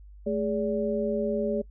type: tone cluster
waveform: sine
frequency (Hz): 217.6 / 414.6 / 576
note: A3 / G#4 / D5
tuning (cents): -19 / -3 / -34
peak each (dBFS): -29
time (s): 0.26-1.62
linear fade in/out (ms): 10
effects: noise-tail reverb RT60 0.1 s tail -22 dB re dry + added 50 Hz sine -45 dBFS peak until 1.7 s